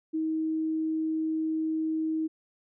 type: tone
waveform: sine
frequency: 317.1 Hz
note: D#4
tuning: 33 cents sharp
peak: -26 dBFS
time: 0.13-2.28 s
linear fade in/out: 20 ms
effects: none